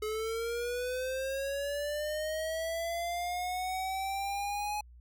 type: linear sweep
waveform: square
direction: up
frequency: 425.5 to 841 Hz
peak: -33 dBFS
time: 0.02-4.81 s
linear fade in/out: 5 ms
effects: added 60 Hz sine -51 dBFS peak until 5 s